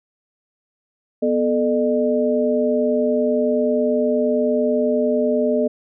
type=tone cluster; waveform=sine; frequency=246.1 / 435.8 / 605 Hz; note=B3 / A4 / D#5; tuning=-6 / -17 / -49 cents; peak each=-20 dBFS; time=1.22-5.68 s; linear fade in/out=10 ms; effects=none